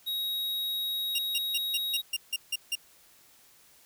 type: tone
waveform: square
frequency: 3796 Hz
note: A#7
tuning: 31 cents sharp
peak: -30 dBFS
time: 0.06-2.02 s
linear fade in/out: 20 ms
type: tone bursts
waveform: sawtooth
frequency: 2794 Hz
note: F7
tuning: in tune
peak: -24 dBFS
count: 9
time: 1.15-2.754 s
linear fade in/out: 5 ms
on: 36 ms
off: 160 ms
effects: white hiss -59 dBFS RMS until 3.85 s